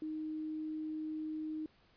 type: tone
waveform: sine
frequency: 311.1 Hz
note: D#4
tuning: in tune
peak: -37 dBFS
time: 0.02-1.66 s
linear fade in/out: 2 ms
effects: pink hiss -68 dBFS RMS until 1.96 s + resampled to 11025 Hz